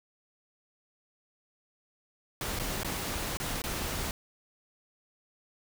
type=noise with dropouts; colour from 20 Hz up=pink; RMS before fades=-34 dBFS; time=2.41-4.11 s; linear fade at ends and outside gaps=1 ms; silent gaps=2.59-2.597 / 2.833-2.847 / 3.371-3.4 / 3.619-3.639 s; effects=none